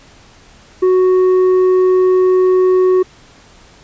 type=tone with tanh clipping; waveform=sine; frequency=370 Hz; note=F#4; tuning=in tune; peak=-9 dBFS; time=0.82-3.03 s; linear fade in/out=10 ms; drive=5 dB; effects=pink hiss -44 dBFS RMS until 3.83 s + resampled to 16000 Hz